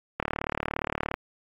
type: click train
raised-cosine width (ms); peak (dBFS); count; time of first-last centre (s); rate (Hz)
0.5; -12; 36; 0.2-1.141; 37.2
effects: AAC 48 kbps